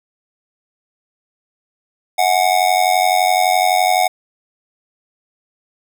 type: tone with amplitude modulation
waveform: square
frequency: 735 Hz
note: F#5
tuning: 12 cents flat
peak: -9 dBFS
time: 2.18-4.08 s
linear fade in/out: 10 ms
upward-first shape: sine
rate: 91.8 Hz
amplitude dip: 85%
effects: none